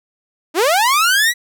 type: linear sweep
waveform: sawtooth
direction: up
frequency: 290 to 1983 Hz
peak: -8 dBFS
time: 0.54-1.34 s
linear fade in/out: 50 ms
effects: none